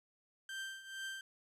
30% pulse tone with tremolo, 1568 Hz, G6, in tune, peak -37 dBFS, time 0.49-1.21 s, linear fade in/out 2 ms, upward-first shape triangle, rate 2.2 Hz, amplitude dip 80%, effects low-pass 11000 Hz 12 dB/octave + 13-bit

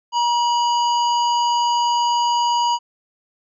harmonic tone with a mistuned harmonic, 953 Hz, A#5, 38 cents sharp, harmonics 1 / 3 / 5 / 7, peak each -16 / -26 / -30 / -33 dBFS, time 0.12-2.79 s, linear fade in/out 50 ms, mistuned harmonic 3, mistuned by +46 cents, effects none

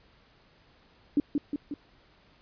sine tone with echo, 290 Hz, D4, 22 cents flat, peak -19 dBFS, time 1.17-1.2 s, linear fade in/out 2 ms, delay 180 ms, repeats 3, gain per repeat -4 dB, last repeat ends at 1.74 s, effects pink hiss -61 dBFS RMS until 2.41 s + resampled to 11025 Hz

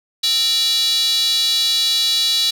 square tone with high-pass filter, 261.6 Hz, C4, in tune, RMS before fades -17 dBFS, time 0.23-2.51 s, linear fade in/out 10 ms, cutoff 3900 Hz, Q 7.1, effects none

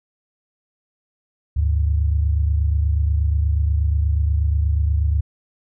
sine tone pair together, 73.42 / 101.74 Hz, D2 / G#2, 0 / -35 cents, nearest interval tritone, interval 565 cents, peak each -16 / -23 dBFS, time 1.56-5.21 s, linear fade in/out 10 ms, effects none

